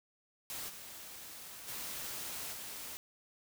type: noise with level steps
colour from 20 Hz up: white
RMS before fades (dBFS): -42 / -49 / -42 / -45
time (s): 0.5-2.97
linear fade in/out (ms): 0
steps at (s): 0.68 / 1.67 / 2.52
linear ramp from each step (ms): 20
effects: none